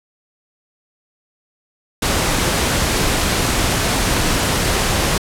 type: noise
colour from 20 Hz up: pink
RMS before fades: -17 dBFS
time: 2.02-5.18 s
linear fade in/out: 5 ms
effects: low-pass 11000 Hz 12 dB/octave